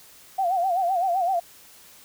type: tone with vibrato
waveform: sine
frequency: 729 Hz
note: F#5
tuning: 26 cents flat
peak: -20 dBFS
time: 0.38-1.4 s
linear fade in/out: 10 ms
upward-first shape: sine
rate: 7.8 Hz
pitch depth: 120 cents each way
effects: white hiss -50 dBFS RMS until 2.04 s